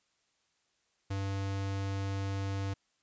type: tone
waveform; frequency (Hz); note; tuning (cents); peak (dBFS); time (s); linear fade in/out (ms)
square; 98; G2; 0; -33; 1.1-2.74; 10
effects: white hiss -75 dBFS RMS until 3.02 s + resampled to 16000 Hz